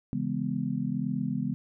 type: chord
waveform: sine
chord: C# minor seventh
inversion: none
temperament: just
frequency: 138.59 / 166.31 / 207.9 / 249.5 Hz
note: C#3 / E3 / G#3 / B3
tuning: 0 / +16 / +2 / +18 cents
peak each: -34 / -34 / -32 / -32 dBFS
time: 0.13-1.54 s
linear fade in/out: 0 ms
effects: none